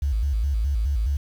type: tone with vibrato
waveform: sine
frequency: 61.74 Hz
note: B1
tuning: in tune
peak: -19 dBFS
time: 0.02-1.17 s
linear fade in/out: 5 ms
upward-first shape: square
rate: 4.8 Hz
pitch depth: 230 cents each way
effects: tanh soft clip ceiling -15 dBFS + 8-bit